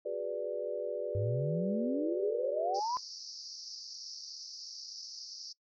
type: chord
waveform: sine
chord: G# half-diminished seventh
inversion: third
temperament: equal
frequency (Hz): 370 / 415.3 / 493.9 / 587.3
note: F#4 / G#4 / B4 / D5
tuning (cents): 0 / 0 / 0 / 0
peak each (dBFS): -42 / -40 / -38 / -37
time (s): 0.05-2.8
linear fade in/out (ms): 10
type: exponential sweep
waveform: sine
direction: up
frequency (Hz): 98 to 1032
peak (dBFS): -31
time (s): 1.15-2.97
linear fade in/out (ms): 0
type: band-pass noise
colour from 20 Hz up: white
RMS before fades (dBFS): -46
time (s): 2.74-5.53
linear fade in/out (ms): 10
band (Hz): 4600 to 5700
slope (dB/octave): 96
effects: noise-tail reverb RT60 0.1 s tail -21 dB re dry